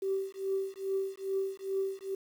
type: tone with tremolo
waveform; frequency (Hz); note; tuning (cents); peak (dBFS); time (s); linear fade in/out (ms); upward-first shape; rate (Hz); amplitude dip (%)
sine; 387.1; G4; -22; -26; 0.02-2.15; 5; triangle; 2.4; 100
effects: tanh soft clip ceiling -22 dBFS + 9-bit